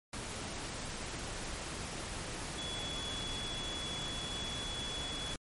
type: tone in noise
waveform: sine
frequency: 3392 Hz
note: G#7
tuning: 36 cents sharp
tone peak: -40 dBFS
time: 2.58-5.34 s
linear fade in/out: 2 ms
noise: pink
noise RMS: -41 dBFS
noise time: 0.13-5.36 s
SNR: -2 dB
effects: MP3 48 kbps